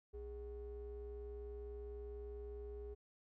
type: ring-modulated tone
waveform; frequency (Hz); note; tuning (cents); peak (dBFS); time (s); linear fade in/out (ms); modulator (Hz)
triangle; 174.7; F3; +1; -40; 0.13-2.95; 20; 237
effects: tanh soft clip ceiling -37 dBFS